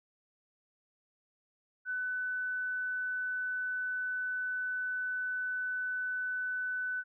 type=tone; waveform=sine; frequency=1500 Hz; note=F#6; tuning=23 cents sharp; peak=-32 dBFS; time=1.85-7.04 s; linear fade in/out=50 ms; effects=none